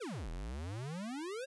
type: exponential two-way sweep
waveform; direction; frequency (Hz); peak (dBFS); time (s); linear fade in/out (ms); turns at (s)
square; down then up; 554 to 38.64 to 554; -40; 0-1.46; 20; 0.3
effects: resampled to 24000 Hz